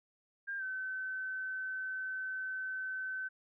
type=tone with pitch glide; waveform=sine; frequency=1602 to 1527 Hz; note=G6 to G6; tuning=+37 to -46 cents; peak=-36 dBFS; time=0.47-3.29 s; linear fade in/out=20 ms; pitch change=-83 cents; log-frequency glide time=0.58-0.63 s; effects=none